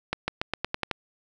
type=accelerating click train; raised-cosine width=0.3 ms; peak=-10 dBFS; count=8; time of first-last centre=0.13-0.913 s; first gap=150 ms; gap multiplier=0.9; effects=none